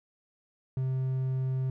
triangle tone, 130.81 Hz, C3, in tune, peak -25 dBFS, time 0.77-1.7 s, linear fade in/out 2 ms, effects none

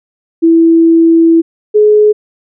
sine tone pair in turn, 330 / 422.5 Hz, E4 / G#4, +2 / +30 cents, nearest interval major third, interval 428 cents, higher second, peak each -3 dBFS, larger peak neither, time 0.42-1.42 / 1.74-2.13 s, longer first, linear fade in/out 20 ms, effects none

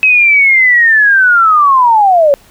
sine linear sweep, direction down, 2566 to 546 Hz, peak -4 dBFS, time 0.03-2.34 s, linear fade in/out 0 ms, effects pink hiss -44 dBFS RMS until 2.5 s

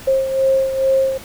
sine beating tone pair, 533 / 535.3 Hz, C5 / C5, +32 / +39 cents, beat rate 2.3 Hz, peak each -14 / -21 dBFS, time 0.07-1.18 s, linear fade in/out 10 ms, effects pink hiss -37 dBFS RMS until 1.24 s

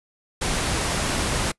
pink noise, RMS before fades -24 dBFS, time 0.41-1.52 s, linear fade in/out 10 ms, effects noise-tail reverb RT60 0.1 s tail -23 dB re dry + resampled to 24000 Hz

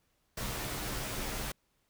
pink noise with comb filter, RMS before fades -37 dBFS, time 0.37-1.52 s, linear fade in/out 5 ms, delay 12 ms, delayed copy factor -0.8, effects pink hiss -75 dBFS RMS until 1.89 s

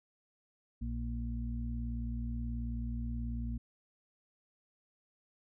harmonic tone, 58.6 Hz, A#1, 10 cents sharp, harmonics 1 / 2 / 4, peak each -36 / -42 / -41 dBFS, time 0.81-3.58 s, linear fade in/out 10 ms, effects none

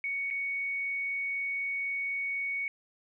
sine tone with dropouts, 2229 Hz, C#7, 9 cents sharp, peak -30 dBFS, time 0.04-2.68 s, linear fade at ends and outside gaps 1 ms, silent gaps 0.303-0.309 s, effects 12-bit

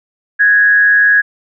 sine tone with frequency modulation, 1661.2 Hz, G#6, in tune, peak -6 dBFS, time 0.39-1.22 s, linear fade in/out 20 ms, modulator 160 Hz, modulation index 0.37, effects none

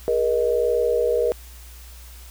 sine chord, Ab suspended second, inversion none, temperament equal with one note detuned, 415.3 / 476.5 / 622.3 Hz, Ab4 / Bb4 / Eb5, 0 / +38 / 0 cents, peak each -25 / -19 / -25 dBFS, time 0.08-1.32 s, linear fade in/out 0 ms, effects added 60 Hz sine -40 dBFS peak until 2.3 s + white hiss -47 dBFS RMS until 2.3 s

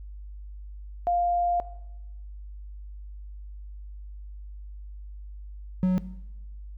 sine / triangle tone pair in turn, 700 / 184.28 Hz, F5 / F#3, +4 / -7 cents, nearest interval octave + major seventh, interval 2311 cents, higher first, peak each -21 / -17 dBFS, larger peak second, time 1.07-1.6 / 5.83-5.98 s, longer first, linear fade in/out 0 ms, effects noise-tail reverb RT60 0.9 s tail -17 dB re dry + added 50 Hz sine -38 dBFS peak until 6.77 s

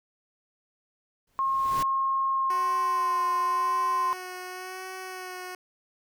pink noise with exponential growth, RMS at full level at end -33 dBFS, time 1.27-1.83 s, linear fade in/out 5 ms, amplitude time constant 120 ms
sine tone with pitch glide, 1075 to 1043.8 Hz, C6 to C6, +47 to -4 cents, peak -23 dBFS, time 1.39-4.13 s, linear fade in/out 0 ms, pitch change -51 cents, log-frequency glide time 2.31-3.06 s
10% pulse tone with vibrato, 370 Hz, F#4, in tune, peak -28 dBFS, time 2.5-5.55 s, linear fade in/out 2 ms, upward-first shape sine, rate 0.93 Hz, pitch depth 22 cents each way
effects none

